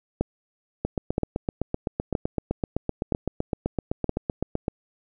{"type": "two click trains", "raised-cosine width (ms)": 2, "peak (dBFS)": [-11, -9], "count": [31, 5], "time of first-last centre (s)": [[0.85, 4.681], [0.21, 4.093]], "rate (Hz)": [7.83, 1.03], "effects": []}